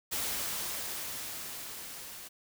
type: noise with level ramp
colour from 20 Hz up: white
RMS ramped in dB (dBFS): -33 to -46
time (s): 0.11-2.29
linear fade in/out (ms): 20
effects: none